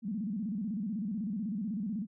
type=tone with vibrato; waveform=sine; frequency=207.9 Hz; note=G#3; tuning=2 cents sharp; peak=-32 dBFS; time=0.02-2.07 s; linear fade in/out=50 ms; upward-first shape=square; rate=16 Hz; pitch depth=160 cents each way; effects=none